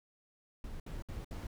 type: noise bursts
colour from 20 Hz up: brown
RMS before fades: -42 dBFS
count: 4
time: 0.64-1.469 s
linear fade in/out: 2 ms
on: 160 ms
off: 63 ms
effects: none